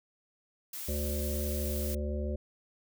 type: noise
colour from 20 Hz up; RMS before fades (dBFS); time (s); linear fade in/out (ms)
blue; -40; 0.73-1.95; 5
type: harmonic tone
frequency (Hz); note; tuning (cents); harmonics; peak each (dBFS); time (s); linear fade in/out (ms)
73.4; D2; 0; 1 / 3 / 5 / 7 / 8; -32 / -39 / -41 / -42 / -42; 0.88-2.36; 5
effects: none